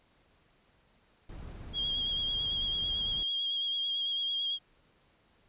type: noise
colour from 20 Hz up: brown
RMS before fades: -43 dBFS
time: 1.29-3.23 s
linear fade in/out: 5 ms
type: tone with vibrato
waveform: sine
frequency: 3264 Hz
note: G#7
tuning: 31 cents flat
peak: -29 dBFS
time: 1.73-4.59 s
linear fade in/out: 50 ms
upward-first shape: sine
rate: 9 Hz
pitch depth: 33 cents each way
effects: pink hiss -67 dBFS RMS until 5.48 s + resampled to 8000 Hz